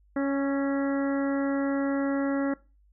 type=harmonic tone with a mistuned harmonic; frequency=277.2 Hz; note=C#4; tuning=in tune; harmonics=1 / 2 / 3 / 4 / 5 / 6 / 7; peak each=-25 / -31 / -40 / -42 / -39 / -41 / -43 dBFS; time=0.16-2.54 s; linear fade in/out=5 ms; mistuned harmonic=5; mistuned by=-23 cents; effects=noise-tail reverb RT60 0.3 s tail -20 dB re dry + added 50 Hz sine -58 dBFS peak until 2.92 s